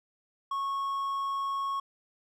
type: tone with hard clipping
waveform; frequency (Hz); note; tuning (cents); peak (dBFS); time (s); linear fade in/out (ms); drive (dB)
triangle; 1100; C#6; -14; -30; 0.51-1.8; 5; 6
effects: none